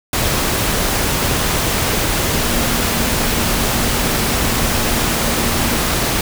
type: tone in noise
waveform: sine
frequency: 233.1 Hz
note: A#3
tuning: in tune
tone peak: -26 dBFS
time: 2.32-5.77 s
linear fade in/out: 2 ms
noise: pink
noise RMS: -17 dBFS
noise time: 0.13-6.21 s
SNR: -12 dB
effects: none